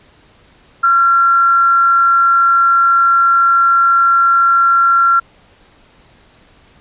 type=tone with amplitude modulation; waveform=sine; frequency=1367 Hz; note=F6; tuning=37 cents flat; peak=-6 dBFS; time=0.83-5.2 s; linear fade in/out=10 ms; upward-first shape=sine; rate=283 Hz; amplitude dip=30%; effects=pink hiss -48 dBFS RMS until 6.8 s + resampled to 8000 Hz